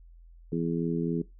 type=harmonic tone; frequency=83.7 Hz; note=E2; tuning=27 cents sharp; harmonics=2 / 3 / 4 / 5; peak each=-30 / -32 / -33 / -34 dBFS; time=0.52-1.22 s; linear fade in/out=5 ms; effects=noise-tail reverb RT60 0.2 s tail -20 dB re dry + added 42 Hz sine -49 dBFS peak until 1.39 s